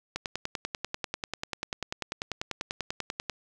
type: click train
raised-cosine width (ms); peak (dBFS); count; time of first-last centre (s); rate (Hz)
0.2; -14; 33; 0.16-3.297; 10.2
effects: none